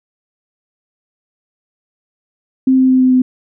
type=tone with pitch steps; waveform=sine; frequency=261.6 / 259.9 / 258.3 / 256.7 / 255 Hz; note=C4 / C4 / C4 / C4 / C4; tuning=0 / -11 / -22 / -33 / -44 cents; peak=-7 dBFS; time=2.67-3.22 s; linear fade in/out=5 ms; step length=110 ms; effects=none